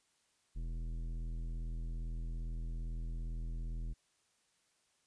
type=tone with tanh clipping; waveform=sine; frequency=41.2 Hz; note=E1; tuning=in tune; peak=-39 dBFS; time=0.55-3.94 s; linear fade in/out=20 ms; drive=13 dB; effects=white hiss -75 dBFS RMS until 5.06 s + resampled to 22050 Hz